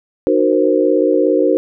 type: chord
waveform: sine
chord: C half-diminished seventh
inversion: first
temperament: equal with one note detuned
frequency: 304.9 / 370 / 466.2 / 523.3 Hz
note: Eb4 / Gb4 / Bb4 / C5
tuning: -35 / 0 / 0 / 0 cents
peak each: -16 dBFS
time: 0.27-1.57 s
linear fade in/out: 0 ms
effects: none